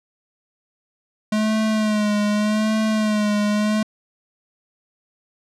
square tone with vibrato, 212.9 Hz, G#3, 43 cents sharp, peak -18 dBFS, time 1.32-3.83 s, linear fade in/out 5 ms, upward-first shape sine, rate 0.84 Hz, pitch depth 43 cents each way, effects low-pass 8000 Hz 12 dB/octave

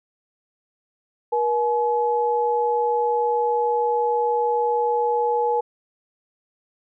sine tone pair together, 477.6 / 851 Hz, A#4 / G#5, +42 / +42 cents, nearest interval minor seventh, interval 1000 cents, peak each -21 dBFS, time 1.32-5.61 s, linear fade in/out 10 ms, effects none

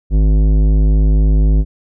sine tone with tanh clipping, 51.91 Hz, G#1, in tune, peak -10 dBFS, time 0.1-1.65 s, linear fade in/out 50 ms, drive 14 dB, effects none

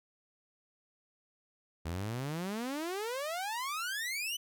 sawtooth exponential sweep, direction up, 77.78 to 3043 Hz, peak -31 dBFS, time 1.85-4.37 s, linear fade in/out 10 ms, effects none

